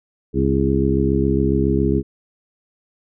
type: harmonic tone with a mistuned harmonic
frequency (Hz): 67.2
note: C2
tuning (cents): +47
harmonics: 1 / 2 / 3 / 4 / 5 / 6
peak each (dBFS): -22 / -22 / -22 / -22 / -22 / -22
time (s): 0.33-2.03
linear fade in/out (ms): 50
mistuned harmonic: 6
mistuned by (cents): +32
effects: none